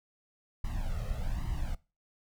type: noise with flanger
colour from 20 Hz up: brown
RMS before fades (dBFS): -33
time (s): 0.64-1.75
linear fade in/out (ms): 5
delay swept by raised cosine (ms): 1 to 1.59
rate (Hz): 1.2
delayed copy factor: +0.95
effects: noise-tail reverb RT60 0.3 s tail -20 dB re dry